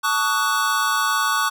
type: chord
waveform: square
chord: D# half-diminished seventh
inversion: second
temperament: equal with one note detuned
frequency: 880 / 1126.8 / 1244.5 / 1480 Hz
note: A5 / C#6 / D#6 / F#6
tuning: 0 / +28 / 0 / 0 cents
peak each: -28 / -22 / -27 / -24 dBFS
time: 0.03-1.5 s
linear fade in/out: 20 ms
effects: none